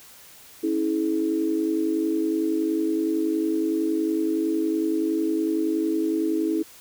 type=tone cluster; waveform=sine; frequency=272.4 / 323.2 / 426.1 Hz; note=C#4 / E4 / G#4; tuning=-30 / -34 / +44 cents; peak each=-30 / -22 / -29 dBFS; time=0.63-6.63 s; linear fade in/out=10 ms; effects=white hiss -48 dBFS RMS until 6.8 s